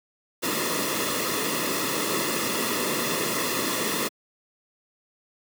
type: noise with comb filter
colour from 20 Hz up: pink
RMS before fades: -26 dBFS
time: 0.42-4.09 s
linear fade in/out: 20 ms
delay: 1.3 ms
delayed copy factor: -0.7
effects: high-pass 200 Hz 12 dB/octave

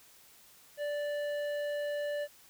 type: tone with hard clipping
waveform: sine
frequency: 585 Hz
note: D5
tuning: 7 cents flat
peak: -34 dBFS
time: 0.77-2.28 s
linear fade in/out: 50 ms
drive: 10 dB
effects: white hiss -59 dBFS RMS until 2.49 s

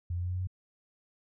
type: tone with pitch steps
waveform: sine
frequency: 87.1 / 88.16 / 89.24 / 90.33 / 91.43 / 92.55 Hz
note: F2 / F2 / F2 / F#2 / F#2 / F#2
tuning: -4 / +17 / +38 / -41 / -20 / +1 cents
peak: -30 dBFS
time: 0.1-0.472 s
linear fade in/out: 5 ms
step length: 62 ms
effects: none

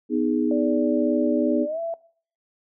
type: chord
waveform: sine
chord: G# minor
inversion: first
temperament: just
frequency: 249.2 / 311.5 / 415.3 Hz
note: B3 / D#4 / G#4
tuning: +16 / +2 / 0 cents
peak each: -23 / -23 / -27 dBFS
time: 0.09-1.67 s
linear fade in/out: 50 ms
type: tone with pitch glide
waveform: sine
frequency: 581 to 667.4 Hz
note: D5 to E5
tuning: -19 to +21 cents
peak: -25 dBFS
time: 0.51-1.94 s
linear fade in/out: 2 ms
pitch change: +240 cents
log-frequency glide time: 1.65-1.79 s
effects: noise-tail reverb RT60 0.5 s tail -20 dB re dry

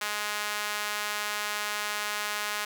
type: tone with high-pass filter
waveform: sawtooth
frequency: 208.7 Hz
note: G#3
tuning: 9 cents sharp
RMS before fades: -32 dBFS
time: 0.01-2.65 s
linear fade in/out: 5 ms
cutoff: 1300 Hz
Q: 0.94
effects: none

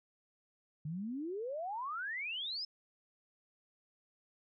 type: exponential sweep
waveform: sine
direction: up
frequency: 145.1 to 5274 Hz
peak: -37 dBFS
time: 0.85-2.65 s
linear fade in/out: 5 ms
effects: none

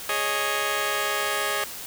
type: chord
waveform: 10% pulse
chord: Ab suspended fourth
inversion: none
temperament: just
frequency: 415.3 / 553.7 / 623 Hz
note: Ab4 / Db5 / Eb5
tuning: 0 / -2 / +2 cents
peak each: -21 dBFS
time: 0.09-1.64 s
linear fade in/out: 2 ms
effects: white hiss -37 dBFS RMS until 1.86 s

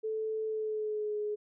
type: tone with pitch glide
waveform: sine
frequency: 437.6 to 419.8 Hz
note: A4 to G#4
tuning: -9 to +19 cents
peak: -31 dBFS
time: 0.03-1.36 s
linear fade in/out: 20 ms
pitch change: -72 cents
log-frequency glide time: 0.46-1.17 s
effects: none

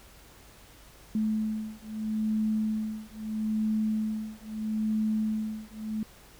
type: beating tone pair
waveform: sine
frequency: 216.4 / 217.17 Hz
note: A3 / A3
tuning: -29 / -22 cents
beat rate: 0.77 Hz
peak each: -30 dBFS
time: 1.15-6.03 s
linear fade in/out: 2 ms
effects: added 50 Hz sine -57 dBFS peak until 6.39 s + pink hiss -54 dBFS RMS until 6.39 s

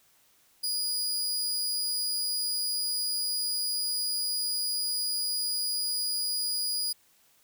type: tone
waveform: sawtooth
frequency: 4901 Hz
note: D#8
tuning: 27 cents flat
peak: -25 dBFS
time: 0.63-6.93 s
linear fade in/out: 10 ms
effects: white hiss -64 dBFS RMS until 7.43 s

